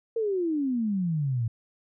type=exponential sweep; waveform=sine; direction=down; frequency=466.2 to 110 Hz; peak=-24 dBFS; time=0.16-1.48 s; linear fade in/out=5 ms; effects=none

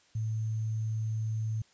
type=tone with sample-and-hold; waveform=sine; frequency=110 Hz; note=A2; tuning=in tune; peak=-29 dBFS; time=0.15-1.62 s; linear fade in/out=5 ms; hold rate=6300 Hz; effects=white hiss -64 dBFS RMS until 1.73 s + resampled to 16000 Hz

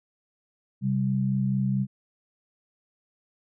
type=tone pair together; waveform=sine; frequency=131.46 / 196 Hz; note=C3 / G3; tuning=+9 / 0 cents; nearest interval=perfect fifth; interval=691 cents; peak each=-25 dBFS; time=0.81-1.87 s; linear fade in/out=50 ms; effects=none

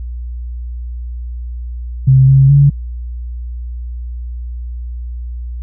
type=tone with pitch steps; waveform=sine; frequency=132.4 / 135.3 / 141.3 Hz; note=C3 / C#3 / C#3; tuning=+21 / -42 / +34 cents; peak=-4 dBFS; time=2.07-2.7 s; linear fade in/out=10 ms; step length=210 ms; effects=added 60 Hz sine -21 dBFS peak until 5.62 s

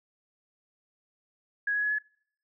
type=tone with pitch steps; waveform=sine; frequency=1661.2 / 1675.7 / 1690.2 / 1704.9 Hz; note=G#6 / G#6 / G#6 / G#6; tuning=0 / +15 / +30 / +45 cents; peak=-25 dBFS; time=1.67-1.986 s; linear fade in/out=5 ms; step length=79 ms; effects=noise-tail reverb RT60 0.6 s tail -26 dB re dry

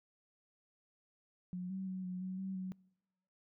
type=tone with pitch steps; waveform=sine; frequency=180.6 / 190.4 / 186.8 / 182.2 / 186.6 / 191.1 / 186.4 Hz; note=F#3 / F#3 / F#3 / F#3 / F#3 / G3 / F#3; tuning=-42 / +50 / +17 / -26 / +15 / -44 / +13 cents; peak=-38 dBFS; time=1.53-2.72 s; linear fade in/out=0 ms; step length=170 ms; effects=noise-tail reverb RT60 1.0 s tail -26 dB re dry

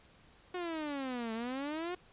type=exponential two-way sweep; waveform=sawtooth; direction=down then up; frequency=367 to 220 to 367 Hz; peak=-32 dBFS; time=0.54-1.95 s; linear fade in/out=5 ms; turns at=1.33 s; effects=pink hiss -62 dBFS RMS until 2.12 s + resampled to 8000 Hz

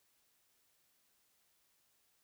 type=silence; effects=white hiss -75 dBFS RMS until 2.23 s

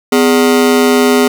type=ring-modulated tone; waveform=40% pulse; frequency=332.3 Hz; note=E4; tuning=14 cents sharp; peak=-3 dBFS; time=0.12-1.28 s; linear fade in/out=5 ms; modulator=80.5 Hz; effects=none

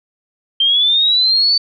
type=linear sweep; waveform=sine; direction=up; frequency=3136 to 4551 Hz; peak=-10 dBFS; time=0.6-1.58 s; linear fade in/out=5 ms; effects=none

